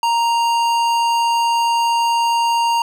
sine tone with tanh clipping, 932.3 Hz, A#5, in tune, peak -16 dBFS, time 0.03-2.82 s, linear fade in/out 2 ms, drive 17 dB, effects none

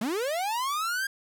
45% pulse linear sweep, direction up, 199.2 to 1627 Hz, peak -27 dBFS, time 0.01-1.07 s, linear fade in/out 5 ms, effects none

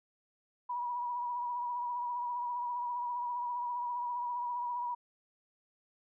sine tone with vibrato, 970 Hz, B5, 31 cents flat, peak -33 dBFS, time 0.69-4.95 s, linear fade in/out 10 ms, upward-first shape sine, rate 15 Hz, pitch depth 36 cents each way, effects none

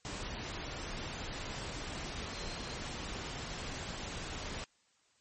sine tone in noise, 4156 Hz, C8, 12 cents flat, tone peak -51 dBFS, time 2.33-2.74 s, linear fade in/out 0 ms, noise pink, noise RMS -41 dBFS, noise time 0.05-4.64 s, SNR -13 dB, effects white hiss -71 dBFS RMS until 5.2 s + MP3 32 kbps

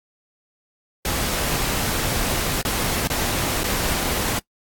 pink noise with dropouts, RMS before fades -23 dBFS, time 1.05-4.39 s, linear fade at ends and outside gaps 2 ms, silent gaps 2.616-2.65 / 3.074-3.1 / 3.635-3.64 s, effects noise-tail reverb RT60 0.1 s tail -23 dB re dry + AAC 64 kbps

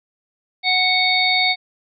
harmonic tone, 740 Hz, F#5, in tune, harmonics 1 / 3 / 5 / 6, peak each -22 / -18 / -20 / -22 dBFS, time 0.63-1.56 s, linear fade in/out 50 ms, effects none

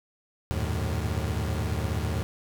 35% pulse tone cluster, 76.7 / 91.6 / 108 / 117 Hz, D#2 / F#2 / A2 / A#2, -24 / -17 / -32 / +7 cents, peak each -28 / -32 / -30 / -35 dBFS, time 0.51-2.23 s, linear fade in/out 0 ms, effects none

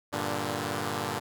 5% pulse chord, G minor, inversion none, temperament equal, 98 / 116.54 / 146.83 Hz, G2 / Bb2 / D3, 0 / 0 / 0 cents, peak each -23 dBFS, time 0.12-1.2 s, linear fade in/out 20 ms, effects none

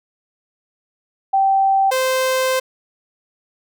sine / sawtooth tone pair in turn, 778 / 519.3 Hz, G5 / C5, -13 / -13 cents, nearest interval perfect fifth, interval 700 cents, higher first, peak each -12 dBFS, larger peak neither, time 1.33-1.91 / 1.91-2.6 s, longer second, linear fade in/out 10 ms, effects none

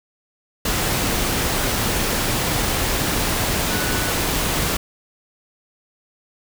sine tone in noise, 1479 Hz, F#6, 1 cent flat, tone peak -29 dBFS, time 3.7-4.11 s, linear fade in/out 5 ms, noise pink, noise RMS -21 dBFS, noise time 0.65-4.77 s, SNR -11 dB, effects none

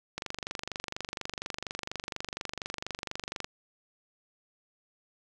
click train, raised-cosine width 0.2 ms, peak -17 dBFS, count 80, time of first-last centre 0.18-3.444 s, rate 24.2 Hz, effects none

